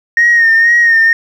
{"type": "tone with vibrato", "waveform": "sine", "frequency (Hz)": 1852, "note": "A#6", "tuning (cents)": -12, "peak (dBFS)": -4, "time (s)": [0.17, 1.13], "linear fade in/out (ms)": 2, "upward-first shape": "sine", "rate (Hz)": 2.1, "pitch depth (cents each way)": 43, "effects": ["tanh soft clip ceiling -2 dBFS", "7-bit"]}